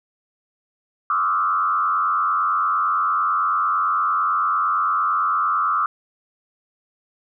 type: tone with frequency modulation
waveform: sine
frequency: 1244 Hz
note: D#6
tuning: 1 cent flat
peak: -17 dBFS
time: 1.1-5.86 s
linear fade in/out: 2 ms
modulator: 88.9 Hz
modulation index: 1.3
effects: none